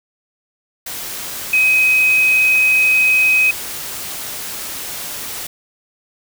sine tone in noise, 2527 Hz, D#7, 26 cents sharp, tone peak -10 dBFS, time 1.53-3.51 s, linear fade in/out 5 ms, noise white, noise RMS -27 dBFS, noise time 0.86-5.47 s, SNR +14 dB, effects none

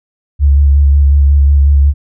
sine tone with vibrato, 70.7 Hz, C#2, 35 cents sharp, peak -4 dBFS, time 0.39-1.94 s, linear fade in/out 50 ms, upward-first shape square, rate 5.5 Hz, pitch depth 23 cents each way, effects none

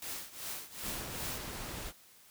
white noise with tremolo, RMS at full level -39 dBFS, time 0.02-1.38 s, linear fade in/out 2 ms, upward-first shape triangle, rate 2.6 Hz, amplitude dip 90%
pink noise, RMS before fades -42 dBFS, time 0.81-1.93 s, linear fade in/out 50 ms
effects white hiss -60 dBFS RMS until 2.3 s

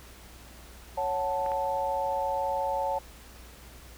sine chord, F# minor, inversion second, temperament equal, 554.4 / 740 / 880 Hz, C#5 / F#5 / A5, 0 / 0 / 0 cents, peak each -31 / -34 / -29 dBFS, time 0.97-2.99 s, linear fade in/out 10 ms
clicks, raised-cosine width 0.5 ms, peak -26 dBFS, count 2, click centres 1.462 / 1.518 s
effects added 60 Hz sine -49 dBFS peak until 3.97 s + pink hiss -51 dBFS RMS until 3.97 s

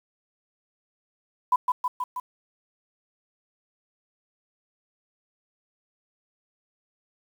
sine tone with echo, 998 Hz, B5, 18 cents sharp, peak -16 dBFS, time 1.52-1.56 s, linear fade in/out 5 ms, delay 160 ms, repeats 4, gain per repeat -3 dB, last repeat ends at 2.2 s, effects 8-bit

